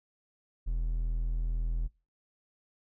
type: tone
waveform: triangle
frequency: 41 Hz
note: E1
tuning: 9 cents flat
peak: -26 dBFS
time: 0.66-1.88 s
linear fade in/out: 20 ms
effects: noise-tail reverb RT60 0.3 s tail -23 dB re dry